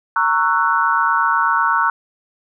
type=chord; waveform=sine; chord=F# dominant seventh; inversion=first; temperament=just; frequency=925 / 1110 / 1332 / 1480 Hz; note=A#5 / C#6 / E6 / F#6; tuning=-14 / +2 / +18 / 0 cents; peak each=-19 dBFS; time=0.16-1.9 s; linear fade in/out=2 ms; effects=none